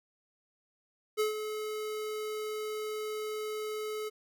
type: tone with ADSR envelope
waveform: square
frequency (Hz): 428.8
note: A4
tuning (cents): -45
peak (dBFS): -26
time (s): 1.17-4.1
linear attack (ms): 30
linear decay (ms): 130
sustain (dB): -9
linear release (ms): 23
effects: none